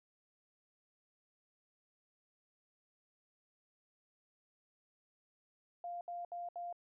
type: tone bursts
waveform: sine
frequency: 698 Hz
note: F5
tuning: 1 cent flat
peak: -40 dBFS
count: 4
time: 5.84-6.727 s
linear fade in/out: 2 ms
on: 170 ms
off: 69 ms
effects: none